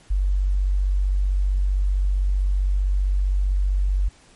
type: tone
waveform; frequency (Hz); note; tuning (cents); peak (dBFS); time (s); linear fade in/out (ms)
sine; 47.72; G1; -46; -17; 0.1-4.09; 10
effects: pink hiss -53 dBFS RMS until 4.35 s + MP3 48 kbps